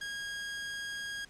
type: tone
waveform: sawtooth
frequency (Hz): 1635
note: G#6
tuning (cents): -28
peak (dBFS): -33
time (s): 0.01-1.25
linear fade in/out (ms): 5
effects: pink hiss -58 dBFS RMS until 1.29 s + low-pass 8000 Hz 12 dB/octave